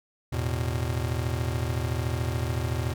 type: chord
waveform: square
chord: E suspended fourth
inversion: none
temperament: just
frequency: 82.41 / 109.88 / 123.61 Hz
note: E2 / A2 / B2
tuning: 0 / -2 / +2 cents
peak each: -31 / -32 / -31 dBFS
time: 0.32-2.94 s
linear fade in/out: 10 ms
effects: none